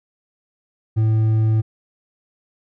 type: tone with hard clipping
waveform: triangle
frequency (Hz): 110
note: A2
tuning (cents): 0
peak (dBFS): -15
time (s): 0.96-1.62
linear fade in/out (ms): 20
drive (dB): 7
effects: none